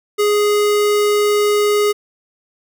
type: tone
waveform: square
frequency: 415.3 Hz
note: G#4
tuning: in tune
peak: -13 dBFS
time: 0.18-1.93 s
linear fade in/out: 20 ms
effects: none